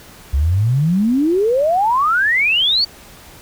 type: exponential sweep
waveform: sine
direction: up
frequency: 64.9 to 4638 Hz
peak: -12 dBFS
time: 0.33-2.85 s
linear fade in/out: 10 ms
effects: pink hiss -41 dBFS RMS until 3.41 s